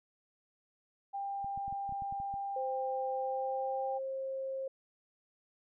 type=tone; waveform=sine; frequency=795 Hz; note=G5; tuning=24 cents sharp; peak=-35 dBFS; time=1.13-3.99 s; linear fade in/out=20 ms
type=clicks; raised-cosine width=5 ms; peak=-37 dBFS; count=10; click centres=1.445 / 1.576 / 1.68 / 1.726 / 1.893 / 1.924 / 2.022 / 2.125 / 2.201 / 2.34 s
type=tone with pitch glide; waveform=sine; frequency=520 to 533.4 Hz; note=C5 to C5; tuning=-11 to +33 cents; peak=-35 dBFS; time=2.56-4.68 s; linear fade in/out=5 ms; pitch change=+44 cents; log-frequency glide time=3.15-4.04 s
effects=none